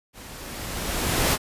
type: noise with level ramp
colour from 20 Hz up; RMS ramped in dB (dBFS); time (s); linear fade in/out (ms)
pink; -43 to -19; 0.13-1.38; 50
effects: resampled to 32000 Hz